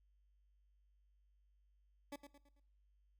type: tone with echo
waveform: 20% pulse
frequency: 285.6 Hz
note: D4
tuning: 48 cents flat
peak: -40 dBFS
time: 2.12-2.16 s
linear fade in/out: 5 ms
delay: 110 ms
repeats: 4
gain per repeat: -8 dB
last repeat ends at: 2.6 s
effects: noise-tail reverb RT60 0.7 s tail -21 dB re dry + added 50 Hz sine -70 dBFS peak until 3.19 s